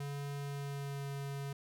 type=tone with pitch glide; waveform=square; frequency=141.9 to 139.7 Hz; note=C#3 to C#3; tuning=+41 to +14 cents; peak=-39 dBFS; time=0-1.53 s; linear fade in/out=5 ms; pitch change=-27 cents; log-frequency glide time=0.35-1.09 s; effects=none